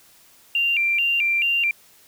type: tone with vibrato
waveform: triangle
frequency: 2564 Hz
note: E7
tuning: 49 cents flat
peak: -14 dBFS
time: 0.55-1.71 s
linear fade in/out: 2 ms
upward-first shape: square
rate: 2.3 Hz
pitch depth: 140 cents each way
effects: tanh soft clip ceiling -16 dBFS + white hiss -53 dBFS RMS until 2.07 s